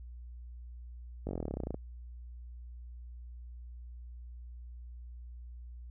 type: slowing click train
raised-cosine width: 2 ms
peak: -23 dBFS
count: 18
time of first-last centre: 1.27-1.744 s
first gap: 20 ms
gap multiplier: 1.04
effects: added 60 Hz sine -44 dBFS peak until 5.9 s